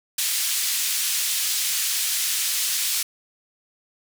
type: band-pass noise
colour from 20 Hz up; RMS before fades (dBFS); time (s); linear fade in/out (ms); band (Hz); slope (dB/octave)
white; -24; 0.18-3.03; 5; 2500 to 12000; 12
effects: none